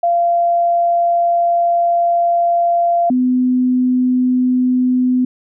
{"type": "tone pair in turn", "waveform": "sine", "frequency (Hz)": [689, 252.3], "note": ["F5", "B3"], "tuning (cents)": [-24, 37], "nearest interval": "octave + perfect fourth", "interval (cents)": 1739, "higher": "first", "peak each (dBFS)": [-11, -11], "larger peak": "neither", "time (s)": [[0.03, 3.1], [3.1, 5.25]], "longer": "first", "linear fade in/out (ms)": 5, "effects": []}